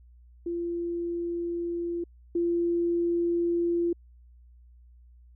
sine tone pair in turn, 343 / 343 Hz, F4 / F4, -31 / -31 cents, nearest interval unison, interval 0 cents, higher neither, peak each -28 / -23 dBFS, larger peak second, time 0.46-2.04 / 2.35-3.93 s, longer neither, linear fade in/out 5 ms, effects added 60 Hz sine -51 dBFS peak until 5.35 s

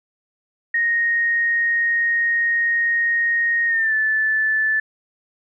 sine tone with pitch glide, 1864.7 to 1749.9 Hz, A#6 to A6, 0 to -10 cents, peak -16 dBFS, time 0.74-4.8 s, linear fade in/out 5 ms, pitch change -110 cents, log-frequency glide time 3.67-3.94 s, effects none

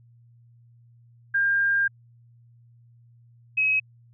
sine tone pair in turn, 1603 / 2552 Hz, G6 / D#7, +38 / +43 cents, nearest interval minor sixth, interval 805 cents, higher second, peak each -19 dBFS, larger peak neither, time 1.34-1.88 / 3.57-3.8 s, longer first, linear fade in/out 10 ms, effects added 118 Hz sine -52 dBFS peak until 4.13 s

